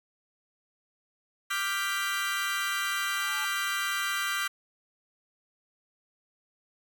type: chord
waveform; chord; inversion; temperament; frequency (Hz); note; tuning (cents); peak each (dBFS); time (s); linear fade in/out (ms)
30% pulse; G dominant seventh; second; equal with one note detuned; 1178.1 / 1396.9 / 1568 / 1975.5; D6 / F6 / G6 / B6; +5 / 0 / 0 / 0; -31 / -32 / -30 / -32; 1.5-4.48; 10
type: tone with exponential growth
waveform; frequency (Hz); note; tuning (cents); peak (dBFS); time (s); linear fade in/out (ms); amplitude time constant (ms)
square; 862; A5; -36; -40; 2.8-3.45; 5; 140
effects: none